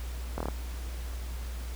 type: slowing click train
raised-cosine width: 1 ms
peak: -18 dBFS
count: 5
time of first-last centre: 0.38-0.485 s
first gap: 24 ms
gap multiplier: 1.06
effects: added 60 Hz sine -34 dBFS peak until 1.75 s + pink hiss -47 dBFS RMS until 1.75 s